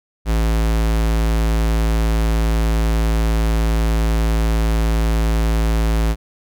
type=tone; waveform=square; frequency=55.2 Hz; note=A1; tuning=6 cents sharp; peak=-15 dBFS; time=0.25-6.16 s; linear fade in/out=50 ms; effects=none